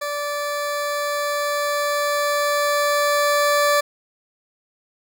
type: tone with level ramp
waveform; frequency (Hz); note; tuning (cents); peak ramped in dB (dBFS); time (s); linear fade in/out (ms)
20% pulse; 582; D5; -16; -19 to -10; 0.01-3.81; 10
effects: none